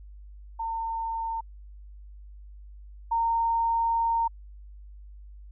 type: tone pair in turn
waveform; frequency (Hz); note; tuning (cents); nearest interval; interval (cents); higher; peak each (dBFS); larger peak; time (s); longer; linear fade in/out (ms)
sine; 908 / 919.6; A#5 / A#5; -46 / -24; unison; 22; second; -28 / -22; second; 0.59-1.41 / 3.11-4.28; second; 10
effects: added 50 Hz sine -43 dBFS peak until 5.51 s